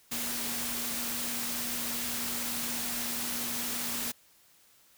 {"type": "tone in noise", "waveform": "sine", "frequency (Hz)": 238.5, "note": "A#3", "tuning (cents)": 40, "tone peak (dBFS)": -42, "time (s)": [0.11, 4.12], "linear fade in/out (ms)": 10, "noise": "white", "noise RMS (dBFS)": -34, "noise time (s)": [0.11, 4.12], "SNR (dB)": -11, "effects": ["white hiss -62 dBFS RMS until 4.97 s"]}